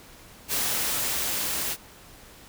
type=noise with level ramp; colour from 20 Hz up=white; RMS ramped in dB=-26 to -29 dBFS; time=0.48-1.77 s; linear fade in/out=50 ms; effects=pink hiss -49 dBFS RMS until 2.48 s